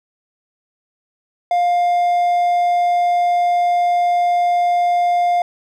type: tone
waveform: triangle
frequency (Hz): 704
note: F5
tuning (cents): +14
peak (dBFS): -11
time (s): 1.51-5.42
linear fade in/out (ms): 2
effects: none